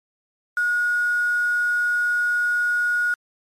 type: tone with quantisation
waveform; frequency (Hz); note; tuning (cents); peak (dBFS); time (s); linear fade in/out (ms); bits
sine; 1446; F#6; -40; -18; 0.57-3.14; 2; 6
effects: low-pass 10000 Hz 12 dB/octave + MP3 96 kbps